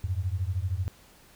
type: beating tone pair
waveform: sine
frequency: 86.8 / 99.8 Hz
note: F2 / G2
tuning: -10 / +32 cents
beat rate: 13 Hz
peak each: -29 / -30 dBFS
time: 0.04-0.88 s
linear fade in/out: 0 ms
effects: pink hiss -56 dBFS RMS until 1.35 s